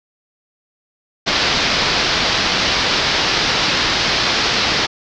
white low-pass noise, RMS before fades -17 dBFS, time 1.26-4.87 s, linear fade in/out 20 ms, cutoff 5300 Hz, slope 48 dB/octave, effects none

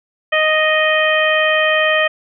harmonic tone, 622 Hz, D#5, 1 cent flat, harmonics 1 / 2 / 3 / 4 / 5, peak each -16 / -21 / -16 / -20 / -22 dBFS, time 0.32-2.08 s, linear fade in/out 10 ms, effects none

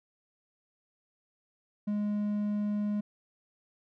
triangle tone, 207.7 Hz, G#3, in tune, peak -26 dBFS, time 1.87-3.01 s, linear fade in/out 10 ms, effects none

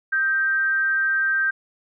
sine tone with frequency modulation, 1573 Hz, G6, 6 cents sharp, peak -18 dBFS, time 0.12-1.51 s, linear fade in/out 10 ms, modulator 300 Hz, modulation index 0.26, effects none

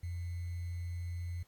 sine tone with sample-and-hold, 86.8 Hz, F2, 10 cents flat, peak -36 dBFS, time 0.03-1.43 s, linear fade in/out 5 ms, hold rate 2100 Hz, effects pink hiss -70 dBFS RMS until 1.47 s + AAC 64 kbps

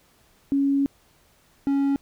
sine / triangle tone pair in turn, 277.8 / 277.8 Hz, C#4 / C#4, +4 / +4 cents, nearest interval unison, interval 0 cents, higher neither, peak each -18 / -17 dBFS, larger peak second, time 0.52-0.86 / 1.67-1.96 s, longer first, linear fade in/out 0 ms, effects pink hiss -60 dBFS RMS until 2.01 s

